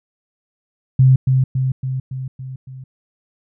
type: tone with echo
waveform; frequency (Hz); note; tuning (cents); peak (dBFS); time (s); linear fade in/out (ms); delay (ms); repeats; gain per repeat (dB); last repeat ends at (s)
sine; 130.81; C3; 0; -7; 0.99-1.16; 5; 280; 6; -4; 2.84
effects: none